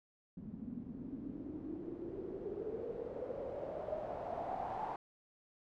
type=noise with low-pass filter sweep; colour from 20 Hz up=white; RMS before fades=-43 dBFS; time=0.37-4.96 s; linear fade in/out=2 ms; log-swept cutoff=210 to 850 Hz; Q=6.8; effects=none